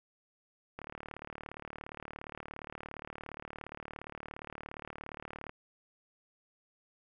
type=click train; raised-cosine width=0.5 ms; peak=-27 dBFS; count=176; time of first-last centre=0.79-5.494 s; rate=37.2 Hz; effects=none